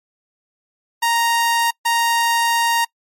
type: tone bursts at uneven times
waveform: sawtooth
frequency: 932.3 Hz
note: A#5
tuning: in tune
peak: -11 dBFS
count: 2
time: 1.02-1.71 / 1.85-2.85 s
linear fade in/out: 10 ms
effects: noise-tail reverb RT60 0.1 s tail -26 dB re dry + MP3 64 kbps